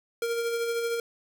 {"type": "tone with tremolo", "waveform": "square", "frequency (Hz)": 466.2, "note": "A#4", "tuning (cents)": 0, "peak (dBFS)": -26, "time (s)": [0.22, 1], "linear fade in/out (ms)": 2, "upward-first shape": "sine", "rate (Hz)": 13, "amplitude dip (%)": 35, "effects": []}